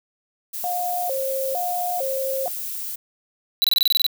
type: noise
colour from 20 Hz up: violet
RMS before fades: -30 dBFS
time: 0.53-2.96 s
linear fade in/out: 10 ms
type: tone with vibrato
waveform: sine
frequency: 618 Hz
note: D#5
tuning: 12 cents flat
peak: -23 dBFS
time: 0.64-2.48 s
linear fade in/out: 0 ms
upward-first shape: square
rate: 1.1 Hz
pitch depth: 250 cents each way
type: tone bursts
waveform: square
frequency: 3951 Hz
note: B7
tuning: in tune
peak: -15 dBFS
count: 10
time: 3.62-4.065 s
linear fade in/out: 0 ms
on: 22 ms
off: 25 ms
effects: none